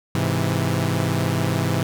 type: chord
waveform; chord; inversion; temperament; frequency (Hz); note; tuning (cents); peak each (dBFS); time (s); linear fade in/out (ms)
sawtooth; Ab augmented; none; equal; 103.83 / 130.81 / 164.81; Ab2 / C3 / E3; 0 / 0 / 0; -20; 0.15-1.83; 0
effects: none